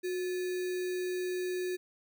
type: tone with sample-and-hold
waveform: sine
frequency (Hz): 363.8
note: F#4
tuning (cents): -29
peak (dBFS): -31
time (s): 0.03-1.77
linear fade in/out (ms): 20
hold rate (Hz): 2100
effects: none